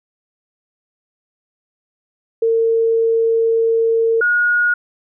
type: tone pair in turn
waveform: sine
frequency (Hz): 454.6 / 1443.3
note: A#4 / F#6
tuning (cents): -43 / -43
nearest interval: octave + minor sixth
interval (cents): 2000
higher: second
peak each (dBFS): -12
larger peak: neither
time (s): 2.42-4.21 / 4.21-4.74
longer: first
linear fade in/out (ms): 5
effects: none